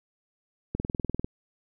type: click train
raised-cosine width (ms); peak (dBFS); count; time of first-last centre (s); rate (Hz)
3; -16; 11; 0.75-1.245; 20.2
effects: none